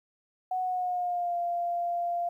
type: tone with pitch glide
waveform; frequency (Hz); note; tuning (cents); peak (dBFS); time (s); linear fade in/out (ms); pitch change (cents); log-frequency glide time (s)
sine; 740 to 694.4; F#5 to F5; 0 to -10; -27; 0.51-2.29; 5; -110; 0.61-1.37
effects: 11-bit